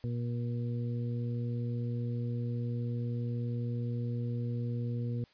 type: harmonic tone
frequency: 119.5 Hz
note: A#2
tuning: 43 cents sharp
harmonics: 1 / 2 / 3 / 4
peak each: -32 / -39 / -49 / -45 dBFS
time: 0.04-5.24 s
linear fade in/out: 0 ms
effects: white hiss -64 dBFS RMS until 5.33 s + resampled to 11025 Hz